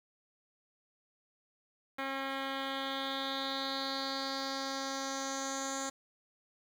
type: tone with low-pass filter sweep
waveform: 10% pulse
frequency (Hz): 270.5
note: C#4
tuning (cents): -42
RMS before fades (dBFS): -37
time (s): 1.98-5.9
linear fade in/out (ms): 10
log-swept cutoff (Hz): 2600 to 7200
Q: 4.7
effects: 9-bit